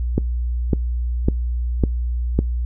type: click train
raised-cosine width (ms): 3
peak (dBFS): -3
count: 5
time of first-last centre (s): 0.18-2.39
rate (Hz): 1.81
effects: noise-tail reverb RT60 0.2 s tail -25 dB re dry + added 60 Hz sine -19 dBFS peak until 2.65 s